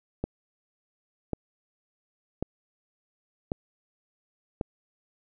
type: click train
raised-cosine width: 2 ms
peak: -15 dBFS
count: 5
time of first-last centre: 0.24-4.612 s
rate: 0.915 Hz
effects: none